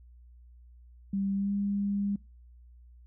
sine tone with pitch glide, 196.6 to 201.1 Hz, G3 to G3, +5 to +44 cents, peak -27 dBFS, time 1.13-2.16 s, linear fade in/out 5 ms, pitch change +39 cents, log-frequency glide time 1.34-1.52 s, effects noise-tail reverb RT60 0.3 s tail -25 dB re dry + added 60 Hz sine -51 dBFS peak until 3.06 s

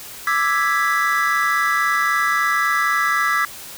triangle chord, E dominant seventh, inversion third, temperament equal, 1174.7 / 1318.5 / 1661.2 / 1975.5 Hz, D6 / E6 / G#6 / B6, 0 / 0 / 0 / 0 cents, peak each -20 dBFS, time 0.27-3.45 s, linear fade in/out 2 ms, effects white hiss -36 dBFS RMS until 3.77 s

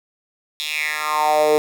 10% pulse tone with high-pass filter sweep, 152.3 Hz, D#3, 37 cents flat, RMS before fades -19 dBFS, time 0.6-1.58 s, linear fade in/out 0 ms, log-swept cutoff 3500 to 410 Hz, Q 4.6, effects none

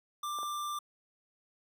square tone, 1184 Hz, D6, 14 cents sharp, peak -35 dBFS, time 0.23-0.79 s, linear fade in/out 5 ms
clicks, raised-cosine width 1 ms, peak -30 dBFS, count 2, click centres 0.387 / 0.431 s
effects high-pass 400 Hz 12 dB/octave

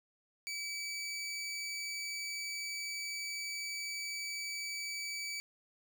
20% pulse tone, 2296 Hz, D7, 40 cents flat, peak -33 dBFS, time 0.47-5.4 s, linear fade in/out 0 ms, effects none

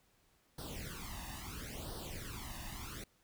pink noise with flanger, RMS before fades -45 dBFS, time 0.58-3.04 s, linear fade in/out 5 ms, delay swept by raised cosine 0.21 to 1.1 ms, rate 0.74 Hz, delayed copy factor +0.85, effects pink hiss -72 dBFS RMS until 3.23 s

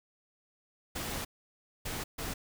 pink noise bursts at uneven times, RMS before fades -37 dBFS, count 3, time 0.95-1.25 / 1.85-2.04 / 2.18-2.34 s, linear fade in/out 10 ms, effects none

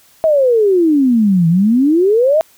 sine exponential two-way sweep, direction down then up, 655 to 161.2 to 655 Hz, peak -8 dBFS, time 0.24-2.41 s, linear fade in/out 0 ms, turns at 1.48 s, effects white hiss -49 dBFS RMS until 2.57 s

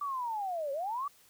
sine linear two-way sweep, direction down then up, 1174.7 to 536 to 1174.7 Hz, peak -32 dBFS, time 0.01-1.08 s, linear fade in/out 5 ms, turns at 0.72 s, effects white hiss -62 dBFS RMS until 1.29 s

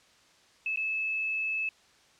sine tone with dropouts, 2607 Hz, E7, 20 cents flat, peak -28 dBFS, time 0.66-1.69 s, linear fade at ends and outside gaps 2 ms, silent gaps 0.76-0.772 s, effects white hiss -61 dBFS RMS until 2.19 s + low-pass 6000 Hz 12 dB/octave

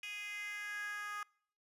10% pulse tone with high-pass filter sweep, 413.8 Hz, G#4, 6 cents flat, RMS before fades -43 dBFS, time 0.03-1.23 s, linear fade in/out 2 ms, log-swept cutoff 2600 to 1300 Hz, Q 5.2, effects noise-tail reverb RT60 0.6 s tail -26 dB re dry + resampled to 32000 Hz

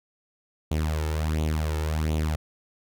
sawtooth tone with flanger, 77.78 Hz, D#2, in tune, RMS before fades -26 dBFS, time 0.71-2.36 s, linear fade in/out 5 ms, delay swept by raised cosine 0.29 to 2.29 ms, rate 1.4 Hz, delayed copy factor +0.7, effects none

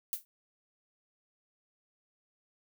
violet noise with exponential decay, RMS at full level -30 dBFS, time 0.13-0.25 s, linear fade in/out 0 ms, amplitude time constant 24 ms, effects none

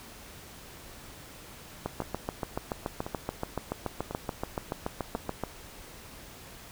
two click trains, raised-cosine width 1 ms, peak -16 / -21 dBFS, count 26 / 4, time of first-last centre 1.86-5.437 / 2.02-5.155 s, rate 6.99 / 0.957 Hz, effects pink hiss -48 dBFS RMS until 6.71 s

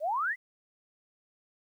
sine exponential sweep, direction up, 566 to 2093 Hz, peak -27 dBFS, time 0-0.36 s, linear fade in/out 50 ms, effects 11-bit

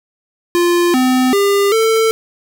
square tone with pitch steps, 348.3 / 255.7 / 400.9 / 446.3 Hz, F4 / C4 / G4 / A4, -5 / -40 / +39 / +25 cents, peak -11 dBFS, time 0.55-2.11 s, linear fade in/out 0 ms, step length 390 ms, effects none

